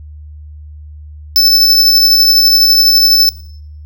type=tone with tremolo; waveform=square; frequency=5274 Hz; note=E8; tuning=in tune; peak=-5 dBFS; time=1.36-3.29 s; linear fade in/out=0 ms; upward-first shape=sine; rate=12 Hz; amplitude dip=30%; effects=noise-tail reverb RT60 0.7 s tail -20 dB re dry + added 75 Hz sine -29 dBFS peak until 3.85 s